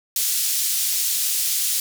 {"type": "band-pass noise", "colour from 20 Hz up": "white", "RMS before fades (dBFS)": -22, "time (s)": [0.16, 1.8], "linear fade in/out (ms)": 2, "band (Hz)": [4000, 16000], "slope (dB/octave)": 12, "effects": []}